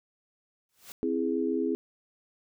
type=noise with exponential growth; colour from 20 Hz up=white; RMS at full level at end=-41 dBFS; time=0.69-0.92 s; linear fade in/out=1 ms; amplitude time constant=48 ms
type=chord; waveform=sine; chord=C augmented; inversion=none; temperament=equal; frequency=261.6 / 329.6 / 415.3 Hz; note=C4 / E4 / G#4; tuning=0 / 0 / 0 cents; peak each=-30 dBFS; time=1.03-1.75 s; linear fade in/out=0 ms
effects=none